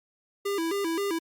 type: tone with vibrato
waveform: square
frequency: 363.6 Hz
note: F#4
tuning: 30 cents flat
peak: -27 dBFS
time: 0.45-1.19 s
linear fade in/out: 10 ms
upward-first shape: square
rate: 3.8 Hz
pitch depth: 170 cents each way
effects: Opus 48 kbps